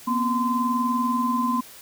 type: tone cluster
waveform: sine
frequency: 239.1 / 259.4 / 1030 Hz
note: A#3 / C4 / C6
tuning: +44 / -15 / -28 cents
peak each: -24 / -30 / -23 dBFS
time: 0.07-1.61 s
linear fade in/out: 10 ms
effects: white hiss -45 dBFS RMS until 1.81 s